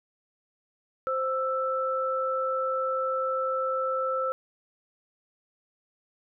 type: tone pair together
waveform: sine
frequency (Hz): 523.3 / 1324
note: C5 / E6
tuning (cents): 0 / +7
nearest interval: octave + major third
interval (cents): 1607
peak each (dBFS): -28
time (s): 1.07-4.32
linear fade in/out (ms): 0
effects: none